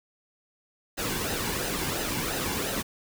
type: noise with flanger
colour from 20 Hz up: pink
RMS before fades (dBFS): -30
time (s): 0.97-2.83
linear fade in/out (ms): 20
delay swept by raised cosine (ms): 0.88 to 1.62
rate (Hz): 2.9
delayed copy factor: -0.55
effects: none